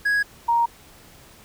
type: tone pair in turn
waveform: triangle / sine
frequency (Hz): 1661.2 / 936.1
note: G#6 / A#5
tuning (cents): 0 / +7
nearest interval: minor seventh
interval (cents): 993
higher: first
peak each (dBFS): -16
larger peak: neither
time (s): 0.05-0.23 / 0.48-0.66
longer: neither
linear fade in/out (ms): 10
effects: pink hiss -49 dBFS RMS until 1.44 s

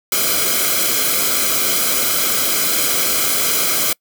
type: noise with comb filter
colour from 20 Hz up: white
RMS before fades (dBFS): -17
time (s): 0.12-3.93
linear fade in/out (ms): 2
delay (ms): 1.1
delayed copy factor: -0.8
effects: noise-tail reverb RT60 0.1 s tail -26 dB re dry

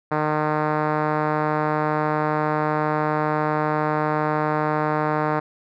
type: tone with low-pass filter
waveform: 5% pulse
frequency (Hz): 152.6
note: D#3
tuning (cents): -33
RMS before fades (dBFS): -22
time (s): 0.11-5.4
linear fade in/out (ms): 10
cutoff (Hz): 1200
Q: 0.86
effects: none

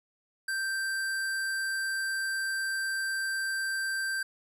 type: tone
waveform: square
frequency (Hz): 1568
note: G6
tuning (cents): 0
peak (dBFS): -30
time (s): 0.48-4.23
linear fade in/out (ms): 5
effects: resampled to 32000 Hz

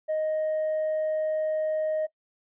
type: tone with hard clipping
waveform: triangle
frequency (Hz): 623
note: D#5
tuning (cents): +2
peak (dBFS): -24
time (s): 0.08-2.07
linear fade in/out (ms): 20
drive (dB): 2
effects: noise-tail reverb RT60 0.1 s tail -18 dB re dry + resampled to 8000 Hz

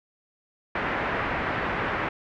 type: low-pass noise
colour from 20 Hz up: white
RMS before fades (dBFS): -28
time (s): 0.75-2.09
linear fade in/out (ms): 5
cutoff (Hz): 2000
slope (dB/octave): 24
effects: none

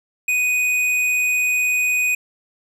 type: tone with tanh clipping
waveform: triangle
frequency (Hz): 2489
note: D#7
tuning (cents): 0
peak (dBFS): -18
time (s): 0.28-2.15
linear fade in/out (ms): 5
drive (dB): 16
effects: none

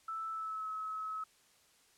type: tone with pitch glide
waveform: sine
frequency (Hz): 1318.5 to 1287.6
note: E6 to E6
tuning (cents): 0 to -41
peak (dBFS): -37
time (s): 0.08-1.24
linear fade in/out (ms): 5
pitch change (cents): -41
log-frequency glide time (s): 0.31-0.68
effects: white hiss -67 dBFS RMS until 1.97 s + low-pass 10000 Hz 12 dB/octave

